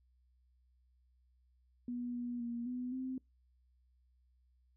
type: tone with pitch steps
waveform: sine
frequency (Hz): 243.5 / 242.2 / 236.4 / 249.1 / 259.4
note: B3 / B3 / A#3 / B3 / C4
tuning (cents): -24 / -34 / +24 / +15 / -15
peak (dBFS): -37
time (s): 1.88-3.18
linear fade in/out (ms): 2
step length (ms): 260
effects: noise-tail reverb RT60 0.2 s tail -26 dB re dry + added 62 Hz sine -68 dBFS peak until 4.76 s